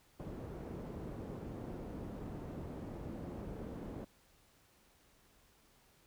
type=low-pass noise; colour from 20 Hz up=white; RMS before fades=-45 dBFS; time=0.19-4.05 s; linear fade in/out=10 ms; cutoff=340 Hz; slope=12 dB/octave; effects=pink hiss -68 dBFS RMS until 6.06 s